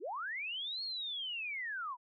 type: linear two-way sweep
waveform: sine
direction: up then down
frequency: 277.2 to 4360 to 929 Hz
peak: -37 dBFS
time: 0-1.97 s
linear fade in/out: 50 ms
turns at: 0.83 s
effects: none